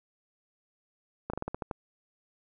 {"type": "slowing click train", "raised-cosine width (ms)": 1, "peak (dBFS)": -19, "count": 8, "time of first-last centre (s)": [1.3, 1.712], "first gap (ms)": 35, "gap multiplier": 1.17, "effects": []}